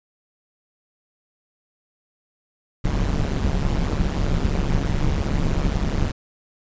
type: noise with amplitude modulation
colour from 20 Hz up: brown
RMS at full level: -17 dBFS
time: 2.84-6.12 s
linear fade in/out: 10 ms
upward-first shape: sine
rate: 142 Hz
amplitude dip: 90%
effects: resampled to 16000 Hz

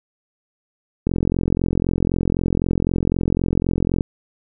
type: click train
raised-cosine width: 3 ms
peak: -6 dBFS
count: 130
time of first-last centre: 1.07-4.008 s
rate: 43.9 Hz
effects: none

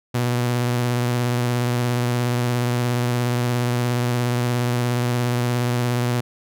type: tone with vibrato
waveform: sawtooth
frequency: 121.8 Hz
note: B2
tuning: 24 cents flat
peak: -15 dBFS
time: 0.14-6.21 s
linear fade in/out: 10 ms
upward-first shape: triangle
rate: 17 Hz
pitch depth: 30 cents each way
effects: none

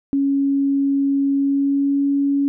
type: tone with pitch glide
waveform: sine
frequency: 277.2 to 280.3 Hz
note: C#4 to C#4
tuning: 0 to +19 cents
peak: -15 dBFS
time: 0.13-2.48 s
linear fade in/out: 0 ms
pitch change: +19 cents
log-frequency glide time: 1.35-2.05 s
effects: none

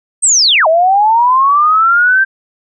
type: linear two-way sweep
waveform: sine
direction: down then up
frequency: 8500 to 622.3 to 1583 Hz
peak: -6 dBFS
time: 0.22-2.25 s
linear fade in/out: 20 ms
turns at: 0.67 s
effects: none

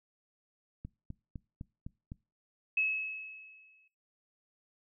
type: click train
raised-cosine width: 5 ms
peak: -29 dBFS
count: 6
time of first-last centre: 0.85-2.119 s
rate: 3.94 Hz
type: tone with exponential decay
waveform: sine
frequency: 2581 Hz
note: E7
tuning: 37 cents flat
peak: -25 dBFS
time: 2.77-3.88 s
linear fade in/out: 5 ms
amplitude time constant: 240 ms
effects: noise-tail reverb RT60 0.3 s tail -24 dB re dry

